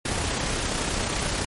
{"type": "noise with amplitude modulation", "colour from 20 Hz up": "pink", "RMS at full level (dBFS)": -25, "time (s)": [0.05, 1.45], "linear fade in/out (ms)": 5, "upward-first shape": "sine", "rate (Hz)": 31.6, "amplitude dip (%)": 35, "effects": ["MP3 48 kbps"]}